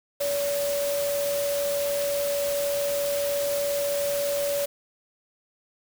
sine tone in noise, 570 Hz, C#5, 48 cents sharp, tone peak -24 dBFS, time 0.2-4.66 s, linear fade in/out 10 ms, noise white, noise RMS -33 dBFS, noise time 0.2-4.66 s, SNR +6 dB, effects none

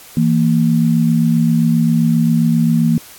sine tone pair together, 163.13 / 230.7 Hz, E3 / A#3, -18 / -18 cents, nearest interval tritone, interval 600 cents, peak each -13 dBFS, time 0.17-2.98 s, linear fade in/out 2 ms, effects white hiss -39 dBFS RMS until 3.18 s + AAC 64 kbps

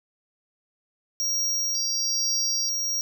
square tone with tremolo, 5640 Hz, F8, 16 cents sharp, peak -23 dBFS, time 1.2-3.01 s, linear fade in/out 0 ms, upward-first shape triangle, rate 1.1 Hz, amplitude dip 25%
sine tone, 4699 Hz, D8, in tune, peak -30 dBFS, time 1.75-2.69 s, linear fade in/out 0 ms
effects none

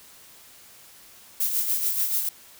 violet noise with tremolo, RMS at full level -23 dBFS, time 1.4-2.29 s, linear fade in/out 5 ms, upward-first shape sine, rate 6.9 Hz, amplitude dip 50%, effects white hiss -50 dBFS RMS until 2.59 s

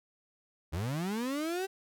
35% pulse linear sweep, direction up, 72.5 to 392 Hz, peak -30 dBFS, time 0.72-1.67 s, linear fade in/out 20 ms, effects none

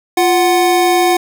square tone pair together, 349.2 / 739.9 Hz, F4 / F#5, 0 / 0 cents, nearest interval octave + minor second, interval 1300 cents, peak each -13 dBFS, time 0.17-1.17 s, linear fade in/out 5 ms, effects none

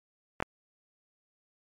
clicks, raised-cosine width 0.5 ms, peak -16 / -12 dBFS, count 2, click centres 0.403 / 0.425 s, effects MP3 96 kbps

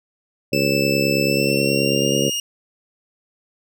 harmonic tone, 69.3 Hz, C#2, in tune, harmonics 2 / 3 / 4 / 5 / 6 / 7 / 8, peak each -25 / -25 / -25 / -25 / -25 / -25 / -25 dBFS, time 0.52-2.3 s, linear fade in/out 10 ms
25% pulse tone with pitch glide, 2637 to 2843 Hz, E7 to F7, 0 to +30 cents, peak -18 dBFS, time 0.53-2.4 s, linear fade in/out 2 ms, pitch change +130 cents, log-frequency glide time 1.26-2.18 s
effects none

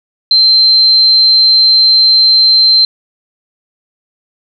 sine tone, 4120 Hz, C8, 28 cents flat, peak -4 dBFS, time 0.31-2.85 s, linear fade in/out 2 ms, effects none

